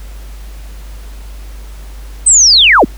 sine linear sweep, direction down, 8372 to 138.59 Hz, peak -3 dBFS, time 2.26-2.85 s, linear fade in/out 10 ms, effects added 50 Hz sine -26 dBFS peak until 2.97 s + pink hiss -40 dBFS RMS until 2.97 s

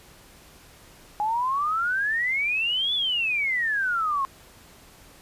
sine exponential two-way sweep, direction up then down, 824 to 3500 to 1061 Hz, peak -22 dBFS, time 1.2-4.25 s, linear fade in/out 0 ms, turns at 2.94 s, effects pink hiss -51 dBFS RMS until 5.21 s + resampled to 32000 Hz

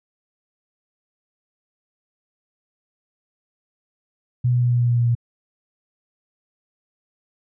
sine tone with pitch steps, 123.47 / 122.76 / 122.05 / 121.35 / 120.65 / 119.96 / 119.26 / 118.58 Hz, B2 / B2 / B2 / B2 / B2 / B2 / A#2 / A#2, 0 / -10 / -20 / -30 / -40 / -50 / +40 / +30 cents, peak -15 dBFS, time 4.44-5.152 s, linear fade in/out 10 ms, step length 89 ms, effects none

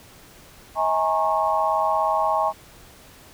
sine tone cluster, 639 / 826 / 923 / 1092 Hz, D#5 / G#5 / A#5 / C#6, +46 / -10 / -17 / -26 cents, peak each -24 / -23 / -26 / -24 dBFS, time 0.75-2.53 s, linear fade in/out 50 ms, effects pink hiss -48 dBFS RMS until 3.33 s

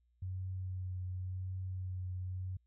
sine tone with vibrato, 92.5 Hz, F#2, in tune, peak -37 dBFS, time 0.22-2.57 s, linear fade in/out 5 ms, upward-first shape triangle, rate 0.92 Hz, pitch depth 20 cents each way, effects added 60 Hz sine -70 dBFS peak until 2.66 s

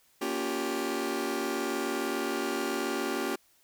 sawtooth chord, G half-diminished seventh, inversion first, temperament just, 235.2 / 282.2 / 352.8 / 392 Hz, Bb3 / Db4 / F4 / G4, +16 / +31 / +18 / 0 cents, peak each -33 / -31 / -31 / -30 dBFS, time 0.21-3.36 s, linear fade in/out 10 ms, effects white hiss -65 dBFS RMS until 3.63 s

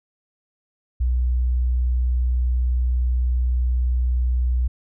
sine tone, 61.74 Hz, B1, in tune, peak -17 dBFS, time 1-4.68 s, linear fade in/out 10 ms, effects none

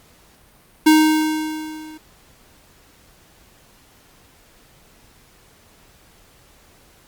square tone with level ramp, 311.1 Hz, D#4, in tune, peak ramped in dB -8 to -37 dBFS, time 0.86-1.98 s, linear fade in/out 10 ms, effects pink hiss -52 dBFS RMS until 7.07 s + Opus 48 kbps

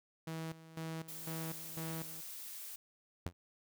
sawtooth tone with tremolo, 161.7 Hz, E3, 33 cents flat, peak -36 dBFS, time 0.27-2.21 s, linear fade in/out 5 ms, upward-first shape square, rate 2 Hz, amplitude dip 80%
blue noise, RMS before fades -47 dBFS, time 1.08-2.76 s, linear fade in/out 5 ms
sawtooth tone with exponential decay, 87.31 Hz, F2, in tune, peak -31 dBFS, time 3.26-3.33 s, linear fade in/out 0 ms, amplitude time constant 15 ms
effects none

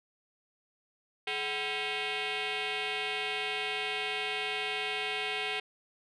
sine tone with frequency modulation, 164.81 Hz, E3, in tune, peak -29 dBFS, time 1.27-5.6 s, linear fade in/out 5 ms, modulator 589 Hz, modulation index 5.6, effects tanh soft clip ceiling -29 dBFS

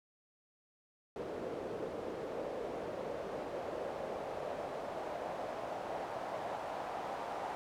pink noise with band-pass filter sweep, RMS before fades -41 dBFS, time 1.16-7.55 s, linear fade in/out 0 ms, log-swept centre 450 to 780 Hz, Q 2.5, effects none

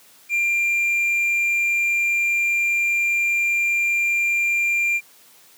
triangle tone, 2385 Hz, D7, 26 cents sharp, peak -16 dBFS, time 0.29-5.01 s, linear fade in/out 50 ms, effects white hiss -51 dBFS RMS until 5.57 s + high-pass 150 Hz 12 dB/octave

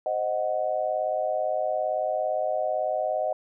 sine chord, C diminished, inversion none, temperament equal, 523.3 / 622.3 / 740 Hz, C5 / Eb5 / Gb5, 0 / 0 / 0 cents, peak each -32 / -26 / -29 dBFS, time 0.06-3.33 s, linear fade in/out 2 ms, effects none

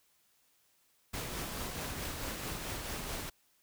pink noise with tremolo, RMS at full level -38 dBFS, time 1.13-3.3 s, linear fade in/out 10 ms, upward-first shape triangle, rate 4.6 Hz, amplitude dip 35%, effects white hiss -71 dBFS RMS until 3.62 s

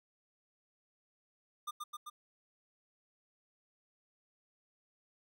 square tone with echo, 1205 Hz, D6, 44 cents sharp, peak -38 dBFS, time 1.67-1.71 s, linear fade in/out 10 ms, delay 130 ms, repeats 3, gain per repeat -2 dB, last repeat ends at 2.1 s, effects none

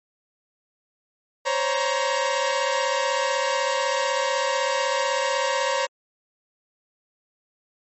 sawtooth tone cluster, 524 / 560 / 941 Hz, C5 / C#5 / A#5, +2 / +18 / +16 cents, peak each -22 dBFS, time 1.45-5.87 s, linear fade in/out 20 ms, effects low-pass 11000 Hz 12 dB/octave + MP3 32 kbps

